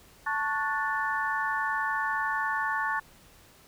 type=harmonic tone with a mistuned harmonic; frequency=293.7 Hz; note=D4; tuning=in tune; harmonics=3 / 4 / 5 / 6; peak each=-32 / -32 / -33 / -31 dBFS; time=0.26-3 s; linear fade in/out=10 ms; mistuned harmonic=4; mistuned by=-96 cents; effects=pink hiss -56 dBFS RMS until 3.67 s